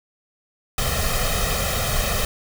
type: noise with comb filter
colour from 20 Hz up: pink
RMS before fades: -22 dBFS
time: 0.78-2.25 s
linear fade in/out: 2 ms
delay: 1.6 ms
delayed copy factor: +0.85
effects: none